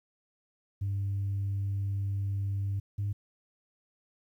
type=tone pair in turn; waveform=sine; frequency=99 / 101.43 Hz; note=G2 / G#2; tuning=+18 / -40 cents; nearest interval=unison; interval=42 cents; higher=second; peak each=-27 dBFS; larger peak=neither; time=0.81-2.8 / 2.98-3.13 s; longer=first; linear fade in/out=10 ms; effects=tanh soft clip ceiling -26 dBFS + 11-bit